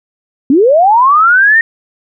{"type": "linear sweep", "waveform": "sine", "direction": "up", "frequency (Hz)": [248.6, 1864.7], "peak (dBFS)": -4, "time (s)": [0.5, 1.61], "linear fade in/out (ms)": 2, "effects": []}